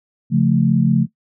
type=chord; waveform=sine; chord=Db augmented; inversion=none; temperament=equal; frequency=138.59 / 174.61 / 220 Hz; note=Db3 / F3 / A3; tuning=0 / 0 / 0 cents; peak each=-16 dBFS; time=0.3-1.07 s; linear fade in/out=50 ms; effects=noise-tail reverb RT60 0.1 s tail -18 dB re dry